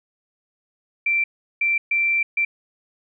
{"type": "tone bursts at uneven times", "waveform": "sine", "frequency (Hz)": 2349, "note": "D7", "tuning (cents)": 0, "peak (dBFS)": -17, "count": 4, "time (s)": [[1.06, 1.24], [1.61, 1.78], [1.91, 2.23], [2.37, 2.45]], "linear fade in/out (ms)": 5, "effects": []}